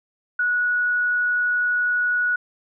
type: tone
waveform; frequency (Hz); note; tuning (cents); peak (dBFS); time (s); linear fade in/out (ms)
sine; 1464; F#6; -19; -18; 0.39-2.36; 5
effects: none